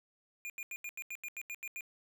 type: tone bursts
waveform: square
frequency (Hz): 2418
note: D7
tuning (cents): +50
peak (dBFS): -40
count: 11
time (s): 0.45-1.808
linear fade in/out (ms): 0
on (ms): 48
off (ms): 83
effects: none